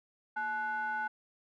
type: ring-modulated tone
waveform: triangle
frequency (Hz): 311.1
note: D#4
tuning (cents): 0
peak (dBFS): -27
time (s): 0.36-1.08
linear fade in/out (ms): 10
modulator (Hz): 1170
effects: none